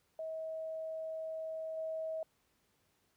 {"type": "tone with level steps", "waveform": "sine", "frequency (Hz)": 640, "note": "D#5", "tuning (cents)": 49, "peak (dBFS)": [-38, -36], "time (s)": [0.19, 2.23], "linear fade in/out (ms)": 2, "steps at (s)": 1.77, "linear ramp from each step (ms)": 5, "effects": ["pink hiss -75 dBFS RMS until 3.16 s", "high-pass 60 Hz 12 dB/octave"]}